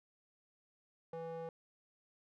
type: tone with band-pass filter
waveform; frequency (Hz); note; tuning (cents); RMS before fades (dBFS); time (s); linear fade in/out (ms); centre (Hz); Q
square; 164.9; E3; +1; -44; 1.13-1.49; 2; 600; 4.2
effects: none